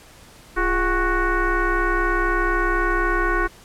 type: tone with frequency modulation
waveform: sine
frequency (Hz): 724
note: F#5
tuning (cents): -38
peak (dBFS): -17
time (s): 0.56-3.48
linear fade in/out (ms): 20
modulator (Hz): 378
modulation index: 2.7
effects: pink hiss -47 dBFS RMS until 3.64 s + low-pass 12000 Hz 12 dB/octave